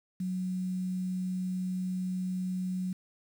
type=tone with quantisation; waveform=sine; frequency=184.2 Hz; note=F#3; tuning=7 cents flat; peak=-30 dBFS; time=0.2-2.93 s; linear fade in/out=5 ms; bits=9; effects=none